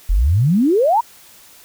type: exponential sweep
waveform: sine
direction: up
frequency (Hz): 38.76 to 987.8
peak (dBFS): -11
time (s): 0.09-1.01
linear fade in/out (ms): 10
effects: white hiss -45 dBFS RMS until 1.64 s